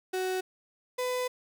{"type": "tone pair in turn", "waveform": "35% pulse", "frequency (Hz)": [372.4, 501.2], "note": ["F#4", "B4"], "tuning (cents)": [11, 25], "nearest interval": "perfect fourth", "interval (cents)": 514, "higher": "second", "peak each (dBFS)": -27, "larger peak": "neither", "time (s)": [[0.13, 0.41], [0.98, 1.28]], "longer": "second", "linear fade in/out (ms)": 10, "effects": []}